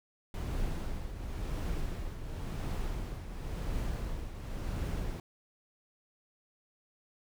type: noise with tremolo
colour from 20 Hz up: brown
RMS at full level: -33 dBFS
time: 0.34-5.2 s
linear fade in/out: 2 ms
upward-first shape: triangle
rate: 0.94 Hz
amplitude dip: 65%
effects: none